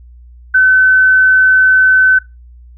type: tone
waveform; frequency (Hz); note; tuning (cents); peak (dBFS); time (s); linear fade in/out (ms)
sine; 1520; F#6; +46; -5; 0.54-2.19; 10
effects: noise-tail reverb RT60 0.2 s tail -17 dB re dry + added 60 Hz sine -35 dBFS peak until 2.77 s